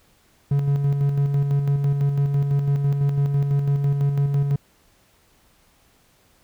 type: tone with tremolo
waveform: triangle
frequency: 141.2 Hz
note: C#3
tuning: 32 cents sharp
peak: -14 dBFS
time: 0.51-4.56 s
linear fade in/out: 5 ms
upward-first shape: square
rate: 6 Hz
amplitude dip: 40%
effects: pink hiss -59 dBFS RMS until 6.43 s